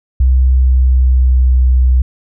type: tone with pitch glide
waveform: sine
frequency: 64.2 to 63.28 Hz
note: C2 to B1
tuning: -32 to +43 cents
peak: -6 dBFS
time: 0.2-2.02 s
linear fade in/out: 5 ms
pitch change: -25 cents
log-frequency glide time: 0.54-1.57 s
effects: none